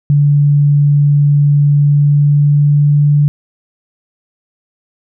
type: tone with pitch glide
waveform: sine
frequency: 144.7 to 146.21 Hz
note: D3 to D3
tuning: -25 to -7 cents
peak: -6 dBFS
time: 0.1-3.28 s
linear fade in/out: 0 ms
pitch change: +18 cents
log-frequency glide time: 1.76-3.11 s
effects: none